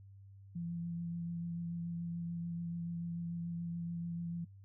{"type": "tone with vibrato", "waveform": "sine", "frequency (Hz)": 170, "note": "F3", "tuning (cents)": -46, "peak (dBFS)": -37, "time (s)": [0.55, 4.45], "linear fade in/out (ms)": 10, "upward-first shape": "triangle", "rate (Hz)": 6.9, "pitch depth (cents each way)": 17, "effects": ["noise-tail reverb RT60 0.1 s tail -23 dB re dry", "added 98 Hz sine -53 dBFS peak until 4.64 s"]}